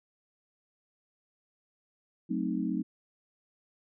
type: chord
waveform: sine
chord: F# diminished seventh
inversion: none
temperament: equal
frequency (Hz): 185 / 220 / 261.6 / 311.1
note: F#3 / A3 / C4 / Eb4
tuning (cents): 0 / 0 / 0 / 0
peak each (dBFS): -34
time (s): 2.29-2.83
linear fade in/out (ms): 20
effects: none